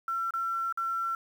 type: tone with dropouts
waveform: sine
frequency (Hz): 1352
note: E6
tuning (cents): +43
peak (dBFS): -28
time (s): 0.08-1.15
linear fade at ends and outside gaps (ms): 2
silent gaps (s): 0.307-0.337 / 0.725-0.774
effects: 9-bit